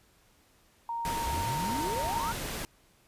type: tone with pitch glide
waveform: sine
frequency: 930 to 923 Hz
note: A#5 to A#5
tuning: -4 to -17 cents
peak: -31 dBFS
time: 0.89-2.32 s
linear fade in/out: 2 ms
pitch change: -13 cents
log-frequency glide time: 1.01-1.86 s
type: noise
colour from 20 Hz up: pink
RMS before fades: -36 dBFS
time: 1.05-2.65 s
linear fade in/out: 0 ms
type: exponential sweep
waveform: sine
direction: up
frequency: 50.5 to 1591 Hz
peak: -34 dBFS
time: 1.21-2.35 s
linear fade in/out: 50 ms
effects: pink hiss -64 dBFS RMS until 3.07 s + resampled to 32000 Hz